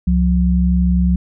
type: tone pair together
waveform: sine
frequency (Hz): 67 / 179.15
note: C2 / F3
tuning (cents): +42 / +44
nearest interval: octave + perfect fourth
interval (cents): 1702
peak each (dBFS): -14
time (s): 0.07-1.16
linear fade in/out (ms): 5
effects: none